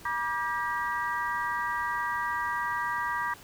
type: harmonic tone with a mistuned harmonic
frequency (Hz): 320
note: D#4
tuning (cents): +49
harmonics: 3 / 4 / 5 / 6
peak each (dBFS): -32 / -33 / -34 / -35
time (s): 0.05-3.34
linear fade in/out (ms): 5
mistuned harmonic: 4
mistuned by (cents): -140
effects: pink hiss -50 dBFS RMS until 3.43 s